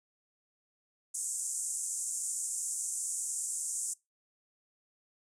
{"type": "band-pass noise", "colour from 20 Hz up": "white", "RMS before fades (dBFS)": -36, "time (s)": [1.14, 3.94], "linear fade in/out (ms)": 10, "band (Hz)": [6800, 9200], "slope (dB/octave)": 48, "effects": ["noise-tail reverb RT60 0.2 s tail -22 dB re dry"]}